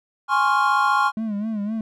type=chord; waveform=triangle; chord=Db major seventh; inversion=second; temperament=equal with one note detuned; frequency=830.6 / 1053.8 / 1108.7 / 1396.9 Hz; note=Ab5 / C6 / Db6 / F6; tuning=0 / +12 / 0 / 0 cents; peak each=-20 dBFS; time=0.28-1.12 s; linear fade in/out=50 ms
type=tone with vibrato; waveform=triangle; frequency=212.8 Hz; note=G#3; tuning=42 cents sharp; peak=-21 dBFS; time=1.17-1.81 s; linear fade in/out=2 ms; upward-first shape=sine; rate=3.9 Hz; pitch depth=97 cents each way
effects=none